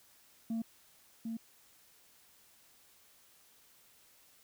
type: tone with echo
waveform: sine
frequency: 226.8 Hz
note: A#3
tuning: 47 cents flat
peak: -30 dBFS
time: 0.5-0.62 s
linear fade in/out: 5 ms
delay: 750 ms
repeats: 1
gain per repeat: -5 dB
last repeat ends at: 1.37 s
effects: tanh soft clip ceiling -32 dBFS + white hiss -64 dBFS RMS until 4.43 s